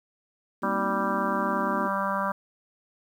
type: chord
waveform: sine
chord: C half-diminished seventh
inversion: third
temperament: equal with one note detuned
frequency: 233.1 / 261.6 / 311.1 / 378 Hz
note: Bb3 / C4 / Eb4 / Gb4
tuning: 0 / 0 / 0 / +37 cents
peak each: -33 / -38 / -37 / -36 dBFS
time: 0.62-1.88 s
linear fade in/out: 10 ms
type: harmonic tone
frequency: 196 Hz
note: G3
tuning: in tune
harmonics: 1 / 3 / 4 / 5 / 6 / 7 / 8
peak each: -33 / -32 / -38 / -30 / -30 / -35 / -35 dBFS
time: 0.63-2.32 s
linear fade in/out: 5 ms
effects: 9-bit